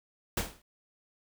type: noise with exponential decay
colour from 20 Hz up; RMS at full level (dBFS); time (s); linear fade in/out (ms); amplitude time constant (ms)
pink; -27; 0.37-0.62; 5; 53
effects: none